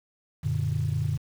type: chord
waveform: sine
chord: Gb augmented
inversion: none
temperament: equal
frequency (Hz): 92.5 / 116.54 / 146.83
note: Gb2 / Bb2 / D3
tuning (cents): 0 / 0 / 0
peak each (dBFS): -29 / -28 / -27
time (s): 0.43-1.18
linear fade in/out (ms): 20
effects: tanh soft clip ceiling -17 dBFS + 8-bit